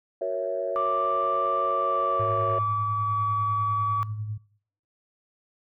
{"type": "chord", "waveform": "sine", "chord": "F# dominant seventh", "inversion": "none", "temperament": "equal", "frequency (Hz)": [370, 466.2, 554.4, 659.3], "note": ["F#4", "A#4", "C#5", "E5"], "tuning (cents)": [0, 0, 0, 0], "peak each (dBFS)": [-34, -33, -28, -30], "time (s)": [0.21, 2.59], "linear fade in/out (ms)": 5}
{"type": "tone with pitch glide", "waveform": "sine", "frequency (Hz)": [1174.7, 1141.9], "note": ["D6", "D6"], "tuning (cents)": [0, -49], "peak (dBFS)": -23, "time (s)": [0.76, 4.03], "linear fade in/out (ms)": 0, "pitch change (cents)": -49, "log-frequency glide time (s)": [1.59, 3.21]}
{"type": "tone with tremolo", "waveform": "sine", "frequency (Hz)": 106.6, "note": "G#2", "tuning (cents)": 46, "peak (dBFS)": -27, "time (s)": [2.19, 4.38], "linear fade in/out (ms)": 10, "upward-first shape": "sine", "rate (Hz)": 10, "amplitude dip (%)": 45}
{"effects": ["noise-tail reverb RT60 0.6 s tail -22 dB re dry", "tanh soft clip ceiling -15 dBFS"]}